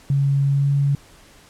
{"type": "tone with pitch glide", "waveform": "sine", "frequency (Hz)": [139.2, 140.82], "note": ["C#3", "C#3"], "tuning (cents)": [8, 28], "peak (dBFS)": -15, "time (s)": [0.1, 0.95], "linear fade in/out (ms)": 2, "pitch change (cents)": 20, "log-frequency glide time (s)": [0.47, 0.71], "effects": ["pink hiss -49 dBFS RMS until 1.49 s", "low-pass 11000 Hz 12 dB/octave"]}